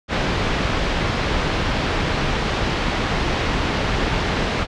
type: low-pass noise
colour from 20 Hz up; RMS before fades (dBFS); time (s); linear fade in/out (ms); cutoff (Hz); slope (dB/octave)
pink; -21; 0.08-4.67; 50; 3900; 12
effects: low-pass 6000 Hz 12 dB/octave